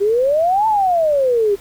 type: exponential two-way sweep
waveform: sine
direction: up then down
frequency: 391 to 896 to 391 Hz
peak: -12 dBFS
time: 0-1.56 s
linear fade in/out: 20 ms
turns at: 0.67 s
effects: pink hiss -43 dBFS RMS until 1.6 s